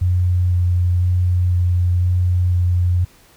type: tone with vibrato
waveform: sine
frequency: 89.3 Hz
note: F2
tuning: 39 cents sharp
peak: -13 dBFS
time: 0.01-3.05 s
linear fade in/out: 10 ms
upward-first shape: square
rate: 1 Hz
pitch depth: 9 cents each way
effects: pink hiss -50 dBFS RMS until 3.36 s